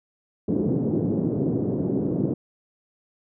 white band-pass noise, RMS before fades -24 dBFS, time 0.48-2.34 s, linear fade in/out 5 ms, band 120 to 360 Hz, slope 24 dB/octave, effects none

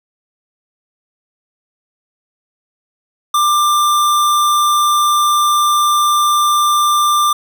square tone, 1188 Hz, D6, 20 cents sharp, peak -11 dBFS, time 3.34-7.33 s, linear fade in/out 5 ms, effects none

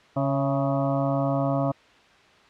harmonic tone with a mistuned harmonic, 138.59 Hz, C#3, in tune, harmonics 1 / 2 / 4 / 5 / 6 / 7 / 8 / 9, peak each -26 / -27 / -29 / -28 / -38 / -37 / -36 / -38 dBFS, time 0.16-1.72 s, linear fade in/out 10 ms, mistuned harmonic 5, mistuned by -45 cents, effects white hiss -54 dBFS RMS until 2.49 s + low-pass 3000 Hz 12 dB/octave

